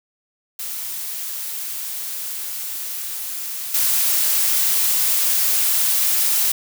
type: noise with level steps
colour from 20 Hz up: blue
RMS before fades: -28 / -18 dBFS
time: 0.59-6.52 s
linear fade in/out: 5 ms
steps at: 3.74 s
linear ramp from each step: 5 ms
effects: none